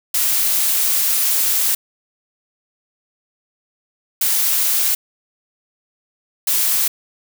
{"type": "noise bursts at uneven times", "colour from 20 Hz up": "blue", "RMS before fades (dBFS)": -17, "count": 3, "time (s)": [[0.14, 1.75], [4.21, 4.95], [6.47, 6.88]], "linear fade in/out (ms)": 5, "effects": []}